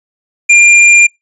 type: tone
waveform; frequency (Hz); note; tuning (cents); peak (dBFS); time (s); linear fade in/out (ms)
square; 2395; D7; +33; -3; 0.49-1.07; 10
effects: noise-tail reverb RT60 0.2 s tail -26 dB re dry + resampled to 22050 Hz